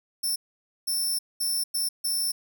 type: tone bursts at uneven times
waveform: 10% pulse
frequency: 5370 Hz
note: E8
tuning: 31 cents sharp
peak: -19 dBFS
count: 5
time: 0.23-0.36 / 0.87-1.19 / 1.4-1.64 / 1.74-1.89 / 2.04-2.32 s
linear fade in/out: 10 ms
effects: none